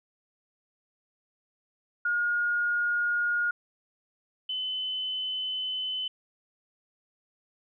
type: tone pair in turn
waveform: sine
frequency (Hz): 1430 / 3030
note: F6 / F#7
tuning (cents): +41 / +40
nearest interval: octave + minor second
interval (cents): 1299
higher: second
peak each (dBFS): -24 / -29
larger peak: first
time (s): 2.05-3.51 / 4.49-6.08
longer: second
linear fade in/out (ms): 5
effects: none